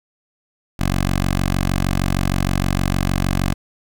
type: tone with notch filter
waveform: 10% pulse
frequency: 46.46 Hz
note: F#1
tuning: 8 cents sharp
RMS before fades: -19 dBFS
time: 0.79-3.54 s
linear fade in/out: 10 ms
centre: 440 Hz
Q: 1.4
effects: 8-bit